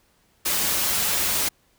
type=noise with comb filter; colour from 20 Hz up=white; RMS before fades=-23 dBFS; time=0.45-1.49 s; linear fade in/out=10 ms; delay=7.7 ms; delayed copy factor=-0.55; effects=pink hiss -63 dBFS RMS until 1.78 s